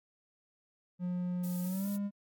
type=tone with pitch glide; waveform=triangle; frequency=178.8 to 201.9 Hz; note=F3 to G#3; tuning=+41 to -49 cents; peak=-30 dBFS; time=0.99-2.11 s; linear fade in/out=50 ms; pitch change=+210 cents; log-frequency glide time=1.63-1.89 s
type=noise; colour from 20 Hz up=violet; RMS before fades=-45 dBFS; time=1.43-1.97 s; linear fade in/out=10 ms
effects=AAC 64 kbps